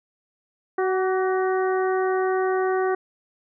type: harmonic tone with a mistuned harmonic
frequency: 374.8 Hz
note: F#4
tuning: 22 cents sharp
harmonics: 1 / 2 / 3 / 4 / 5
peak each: -21 / -27 / -31 / -33 / -35 dBFS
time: 0.78-2.95 s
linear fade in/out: 5 ms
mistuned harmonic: 3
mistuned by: +36 cents
effects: none